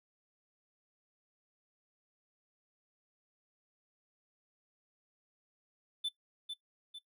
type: tone with echo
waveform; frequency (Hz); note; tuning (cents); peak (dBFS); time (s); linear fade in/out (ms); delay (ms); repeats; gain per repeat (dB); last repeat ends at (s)
triangle; 3520; A7; 0; -30; 6.04-6.09; 10; 450; 2; -6; 6.99
effects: noise-tail reverb RT60 0.1 s tail -18 dB re dry